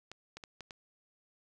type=clicks; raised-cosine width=0.2 ms; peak=-28 dBFS; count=5; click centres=0.116 / 0.37 / 0.438 / 0.607 / 0.708 s; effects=none